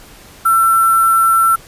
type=tone with sample-and-hold; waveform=sine; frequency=1345 Hz; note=E6; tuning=34 cents sharp; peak=-8 dBFS; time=0.45-1.56 s; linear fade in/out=10 ms; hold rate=11025 Hz; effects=pink hiss -40 dBFS RMS until 1.67 s + resampled to 32000 Hz